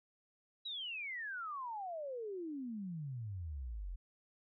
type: exponential sweep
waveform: sine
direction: down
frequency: 3951 to 41.2 Hz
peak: -40 dBFS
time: 0.65-3.96 s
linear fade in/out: 10 ms
effects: none